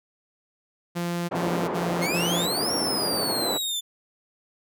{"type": "tone bursts", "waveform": "sawtooth", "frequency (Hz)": 173, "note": "F3", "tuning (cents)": -16, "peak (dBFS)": -22, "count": 4, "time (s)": [0.95, 2.469], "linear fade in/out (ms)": 20, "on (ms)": 340, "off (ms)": 53}
{"type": "band-pass noise", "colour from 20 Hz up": "pink", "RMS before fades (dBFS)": -29, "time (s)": [1.31, 3.58], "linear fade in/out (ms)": 10, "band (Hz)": [270, 940], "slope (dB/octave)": 12}
{"type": "exponential two-way sweep", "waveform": "sawtooth", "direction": "up then down", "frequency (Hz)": [2093, 5610, 3485], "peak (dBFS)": -23, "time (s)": [2.01, 3.81], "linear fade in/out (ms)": 20, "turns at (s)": 2.73}
{"effects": []}